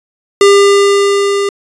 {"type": "tone with level ramp", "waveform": "square", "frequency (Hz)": 400.5, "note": "G4", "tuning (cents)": 37, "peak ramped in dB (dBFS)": [-3, -12], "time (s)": [0.41, 1.49], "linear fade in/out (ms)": 2, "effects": ["resampled to 22050 Hz"]}